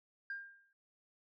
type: tone with exponential decay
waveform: sine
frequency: 1601 Hz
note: G6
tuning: 36 cents sharp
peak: -36 dBFS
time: 0.3-0.73 s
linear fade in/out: 2 ms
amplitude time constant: 92 ms
effects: noise-tail reverb RT60 0.4 s tail -23 dB re dry + tanh soft clip ceiling -35 dBFS